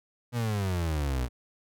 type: exponential sweep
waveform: 35% pulse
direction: down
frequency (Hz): 123.47 to 59.3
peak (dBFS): -25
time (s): 0.32-1.29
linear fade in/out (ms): 50
effects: none